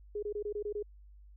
sine tone bursts, 415.3 Hz, G#4, in tune, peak -33 dBFS, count 7, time 0.15-0.827 s, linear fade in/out 5 ms, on 77 ms, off 23 ms, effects added 50 Hz sine -52 dBFS peak until 1.36 s

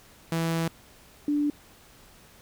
sawtooth / sine tone pair in turn, 164.81 / 293 Hz, E3 / D4, 0 / -4 cents, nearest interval minor seventh, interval 996 cents, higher second, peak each -21 / -22 dBFS, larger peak first, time 0.32-0.68 / 1.28-1.5 s, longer first, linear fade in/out 2 ms, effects pink hiss -54 dBFS RMS until 2.41 s

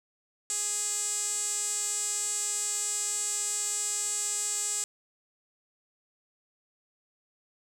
sawtooth tone with band-pass filter, 415.3 Hz, G#4, in tune, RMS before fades -31 dBFS, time 0.5-4.84 s, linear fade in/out 0 ms, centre 7700 Hz, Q 7.5, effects none

